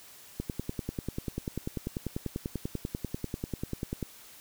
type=click train; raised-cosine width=3 ms; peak=-19 dBFS; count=38; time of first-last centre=0.4-4.027 s; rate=10.2 Hz; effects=white hiss -52 dBFS RMS until 4.4 s